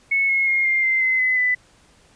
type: tone with pitch steps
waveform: sine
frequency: 2200 / 2170 / 2140 / 2110 / 2081 / 2053 / 2024 / 1996.5 Hz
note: C#7 / C#7 / C7 / C7 / C7 / C7 / B6 / B6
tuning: -14 / -37 / +38 / +14 / -10 / -33 / +42 / +18 cents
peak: -16 dBFS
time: 0.11-1.55 s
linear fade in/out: 10 ms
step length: 180 ms
effects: pink hiss -55 dBFS RMS until 2.15 s + resampled to 22050 Hz